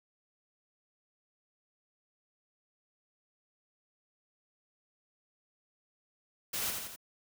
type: noise with echo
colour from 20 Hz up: white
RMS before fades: -35 dBFS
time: 6.53-6.71 s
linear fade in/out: 10 ms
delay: 84 ms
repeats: 3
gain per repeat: -4 dB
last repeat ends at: 6.962 s
effects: none